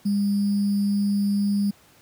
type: tone with sample-and-hold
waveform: sine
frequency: 202.1 Hz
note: G#3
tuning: 47 cents flat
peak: -19 dBFS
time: 0.05-1.71 s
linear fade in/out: 10 ms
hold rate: 4900 Hz
effects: pink hiss -55 dBFS RMS until 2.01 s + high-pass 80 Hz 12 dB/octave